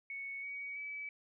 sine tone with pitch steps, 2217 / 2254 / 2293 Hz, C#7 / C#7 / D7, 0 / +28 / -42 cents, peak -40 dBFS, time 0.1-1.09 s, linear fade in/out 2 ms, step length 330 ms, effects none

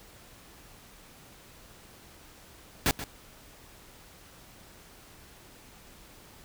pink noise with echo, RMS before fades -24 dBFS, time 2.86-2.91 s, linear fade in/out 0 ms, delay 130 ms, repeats 1, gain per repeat -13 dB, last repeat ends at 3.04 s, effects pink hiss -53 dBFS RMS until 6.44 s

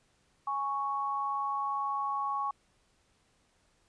sine tone pair together, 830.6 / 1108.7 Hz, G#5 / C#6, 0 / 0 cents, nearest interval perfect fourth, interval 500 cents, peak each -35 / -31 dBFS, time 0.47-2.51 s, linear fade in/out 5 ms, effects pink hiss -70 dBFS RMS until 3.88 s + resampled to 22050 Hz

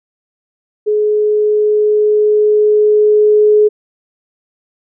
sine tone with level ramp, 422.6 Hz, G#4, 30 cents sharp, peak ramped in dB -10 to -5 dBFS, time 0.86-3.69 s, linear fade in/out 20 ms, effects none

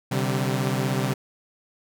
sawtooth chord, C suspended second, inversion none, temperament equal with one note detuned, 130.81 / 146.83 / 193.08 Hz, C3 / D3 / G3, 0 / 0 / -26 cents, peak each -21 / -25 / -24 dBFS, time 0.11-1.14 s, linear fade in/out 10 ms, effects none

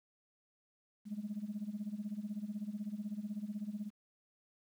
sine tone with tremolo, 208.7 Hz, G#3, 9 cents sharp, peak -34 dBFS, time 1.05-3.91 s, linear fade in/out 50 ms, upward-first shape sine, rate 16 Hz, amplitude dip 85%, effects tanh soft clip ceiling -32 dBFS + 11-bit

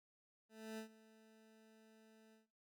20% pulse tone with ADSR envelope, 220 Hz, A3, in tune, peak -40 dBFS, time 0.49-2.47 s, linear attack 290 ms, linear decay 100 ms, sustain -20 dB, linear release 140 ms, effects noise-tail reverb RT60 0.3 s tail -19 dB re dry

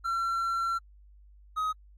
triangle tone pair in turn, 1358 / 1262.1 Hz, F6 / D#6, -49 / +24 cents, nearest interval minor second, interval 127 cents, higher first, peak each -25 dBFS, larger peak neither, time 0.04-0.79 / 1.56-1.73 s, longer first, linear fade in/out 20 ms, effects added 50 Hz sine -52 dBFS peak until 1.97 s + AAC 48 kbps

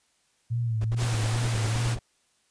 sine tone with vibrato, 114 Hz, A#2, 38 cents flat, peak -24 dBFS, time 0.5-1.96 s, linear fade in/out 20 ms, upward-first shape sine, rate 2.4 Hz, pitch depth 73 cents each way
brown noise bursts, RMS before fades -33 dBFS, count 12, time 0.81-1.991 s, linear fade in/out 5 ms, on 37 ms, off 67 ms
pink high-pass noise, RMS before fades -34 dBFS, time 0.96-1.97 s, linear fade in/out 50 ms, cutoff 170 Hz, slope 12 dB/octave
effects white hiss -68 dBFS RMS until 2.5 s + resampled to 22050 Hz

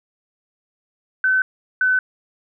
sine tone pair in turn, 1522 / 1511.5 Hz, F#6 / F#6, +48 / +36 cents, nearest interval unison, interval 12 cents, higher first, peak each -14 dBFS, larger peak neither, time 1.24-1.42 / 1.81-1.99 s, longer neither, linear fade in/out 2 ms, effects none

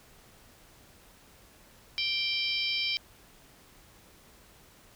harmonic tone with a mistuned harmonic, 784 Hz, G5, in tune, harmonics 3 / 4 / 5 / 6 / 7, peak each -33 / -32 / -36 / -36 / -36 dBFS, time 1.98-2.97 s, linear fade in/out 0 ms, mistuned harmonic 7, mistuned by -70 cents, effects pink hiss -57 dBFS RMS until 4.95 s

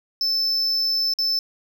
triangle tone with dropouts, 5274 Hz, E8, in tune, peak -18 dBFS, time 0.21-1.39 s, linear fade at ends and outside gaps 1 ms, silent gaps 1.137-1.187 s, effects none

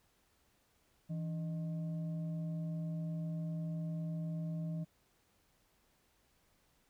sine tone with frequency modulation, 163.9 Hz, E3, 10 cents flat, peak -36 dBFS, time 1.09-4.85 s, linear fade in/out 20 ms, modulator 454 Hz, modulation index 0.31, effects pink hiss -73 dBFS RMS until 6.89 s

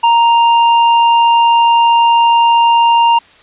sine tone with tanh clipping, 932.3 Hz, A#5, in tune, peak -8 dBFS, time 0.03-3.19 s, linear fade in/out 10 ms, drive 12 dB, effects white hiss -43 dBFS RMS until 3.42 s + resampled to 8000 Hz

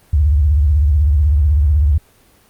sine tone with vibrato, 73.42 Hz, D2, in tune, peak -9 dBFS, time 0.13-1.98 s, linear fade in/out 5 ms, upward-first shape triangle, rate 16 Hz, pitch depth 230 cents each way, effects pink hiss -51 dBFS RMS until 2.49 s + Opus 24 kbps

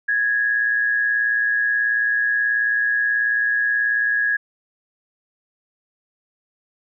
sine tone pair together, 1661.2 / 1779.7 Hz, G#6 / A6, 0 / +19 cents, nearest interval minor second, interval 119 cents, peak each -17 / -28 dBFS, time 0.08-4.37 s, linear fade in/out 10 ms, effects none

